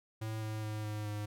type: tone with pitch steps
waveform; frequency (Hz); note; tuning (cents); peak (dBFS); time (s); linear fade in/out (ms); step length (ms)
square; 109.9 / 108.57 / 107.27 / 105.97 / 104.69; A2 / A2 / A2 / G#2 / G#2; -2 / -23 / -44 / +35 / +14; -37; 0.21-1.26; 10; 210
effects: none